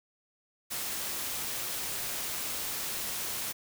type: noise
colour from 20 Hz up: white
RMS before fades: -35 dBFS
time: 0.7-3.53 s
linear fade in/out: 20 ms
effects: none